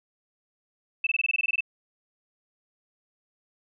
sine tone bursts, 2637 Hz, E7, in tune, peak -21 dBFS, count 12, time 1.04-1.607 s, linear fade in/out 5 ms, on 28 ms, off 21 ms, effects none

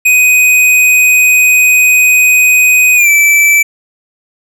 square tone with pitch glide, 2500 to 2319 Hz, D#7 to D7, +8 to -22 cents, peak -5 dBFS, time 0.05-3.63 s, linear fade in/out 10 ms, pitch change -130 cents, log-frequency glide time 2.95-3.09 s, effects none

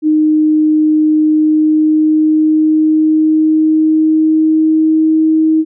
sine tone with pitch glide, 308.3 to 316.1 Hz, D#4 to D#4, -16 to +27 cents, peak -7 dBFS, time 0.02-5.65 s, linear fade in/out 50 ms, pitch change +43 cents, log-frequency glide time 1.23-5.2 s, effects none

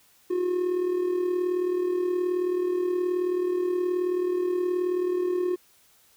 triangle tone with amplitude modulation, 360 Hz, F#4, 47 cents flat, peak -18 dBFS, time 0.3-5.56 s, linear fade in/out 10 ms, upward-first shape sine, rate 38.8 Hz, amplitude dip 60%, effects tanh soft clip ceiling -14 dBFS + white hiss -60 dBFS RMS until 6.16 s

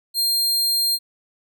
sawtooth tone, 4200 Hz, C8, 6 cents sharp, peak -15 dBFS, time 0.14-0.99 s, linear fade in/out 50 ms, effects none

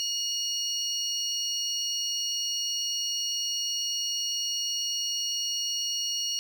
triangle tone cluster, 2874 / 4395 / 5680 Hz, F7 / C#8 / F8, +49 / -16 / +28 cents, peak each -31 dBFS, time 0-6.39 s, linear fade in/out 0 ms, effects none

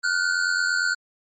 square tone pair together, 1428.3 / 1517 Hz, F6 / F#6, +38 / +43 cents, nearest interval minor second, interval 105 cents, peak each -24 dBFS, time 0.03-0.95 s, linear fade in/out 20 ms, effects MP3 32 kbps

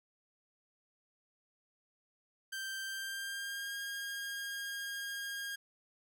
sawtooth tone with pitch glide, 1568 to 1621.4 Hz, G6 to G#6, 0 to -42 cents, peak -35 dBFS, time 2.52-5.56 s, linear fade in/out 10 ms, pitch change +58 cents, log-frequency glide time 2.83-3.75 s, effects none

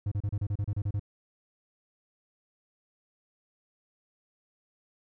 triangle tone bursts, 101.8 Hz, G#2, 34 cents flat, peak -25 dBFS, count 11, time 0.06-0.996 s, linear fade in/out 5 ms, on 56 ms, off 32 ms, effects none

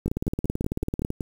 two click trains, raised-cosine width 3 ms, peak -15 / -13 dBFS, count 7 / 20, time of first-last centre 0.08-1.208 / 0.06-1.104 s, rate 5.32 / 18.2 Hz, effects 7-bit

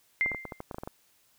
sine tone with exponential decay, 2093 Hz, C7, in tune, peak -21 dBFS, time 0.21-0.61 s, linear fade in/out 0 ms, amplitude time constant 86 ms
clicks, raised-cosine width 1 ms, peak -23 dBFS, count 11, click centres 0.261 / 0.317 / 0.347 / 0.453 / 0.522 / 0.604 / 0.712 / 0.745 / 0.784 / 0.835 / 0.875 s
effects white hiss -66 dBFS RMS until 1.38 s

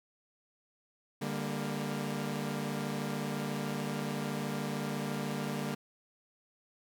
sawtooth chord, G minor, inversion second, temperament equal with one note detuned, 146.83 / 199.31 / 233.1 Hz, D3 / G3 / Bb3, 0 / +29 / 0 cents, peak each -34 dBFS, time 1.21-5.75 s, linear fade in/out 10 ms, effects none

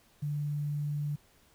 sine tone with quantisation, 146.83 Hz, D3, in tune, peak -30 dBFS, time 0.22-1.16 s, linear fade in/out 10 ms, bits 10, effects pink hiss -64 dBFS RMS until 1.54 s

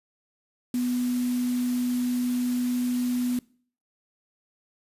sine tone in noise, 246.9 Hz, B3, in tune, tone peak -23 dBFS, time 0.74-3.39 s, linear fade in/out 2 ms, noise white, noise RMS -41 dBFS, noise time 0.74-3.39 s, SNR +15 dB, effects noise-tail reverb RT60 0.5 s tail -23 dB re dry + resampled to 32000 Hz

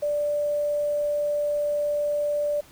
sine tone with quantisation, 587.3 Hz, D5, in tune, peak -22 dBFS, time 0.02-2.61 s, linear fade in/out 10 ms, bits 8, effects pink hiss -52 dBFS RMS until 2.71 s

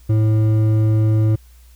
sine tone with hard clipping, 108.9 Hz, A2, 17 cents flat, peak -14 dBFS, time 0.09-1.36 s, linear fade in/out 10 ms, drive 8 dB, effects added 60 Hz sine -43 dBFS peak until 1.75 s + white hiss -55 dBFS RMS until 1.75 s

